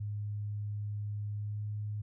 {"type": "tone with pitch glide", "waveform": "sine", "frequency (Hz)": [103.83, 104.92], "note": ["G#2", "G#2"], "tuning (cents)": [0, 18], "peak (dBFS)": -34, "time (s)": [0, 2.02], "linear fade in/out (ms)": 10, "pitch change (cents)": 18, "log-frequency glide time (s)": [1.34, 1.64], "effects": []}